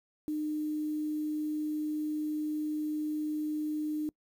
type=tone with quantisation; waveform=sine; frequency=304.2 Hz; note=D#4; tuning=39 cents flat; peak=-30 dBFS; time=0.28-4.09 s; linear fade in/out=0 ms; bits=9; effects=noise-tail reverb RT60 0.1 s tail -25 dB re dry